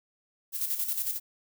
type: noise with tremolo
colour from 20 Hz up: violet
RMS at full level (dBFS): -29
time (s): 0.52-1.2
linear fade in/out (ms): 50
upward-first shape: square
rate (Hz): 11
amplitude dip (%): 55
effects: none